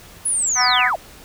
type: linear sweep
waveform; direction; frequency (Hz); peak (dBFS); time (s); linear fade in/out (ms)
sine; down; 10530 to 530; -17; 0.25-0.96; 10
type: harmonic tone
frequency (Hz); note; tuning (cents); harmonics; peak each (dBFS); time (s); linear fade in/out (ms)
249; B3; +14; 3 / 4 / 5 / 6 / 7 / 8 / 9; -22 / -22 / -21 / -24 / -26 / -24 / -28; 0.55-0.91; 50
effects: pink hiss -43 dBFS RMS until 1.24 s